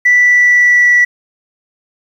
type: tone with pitch glide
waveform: sine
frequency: 1970 to 1953 Hz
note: B6 to B6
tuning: -5 to -20 cents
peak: -4 dBFS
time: 0.05-1.05 s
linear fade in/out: 10 ms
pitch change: -15 cents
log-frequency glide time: 0.18-0.93 s
effects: tanh soft clip ceiling -2 dBFS + 7-bit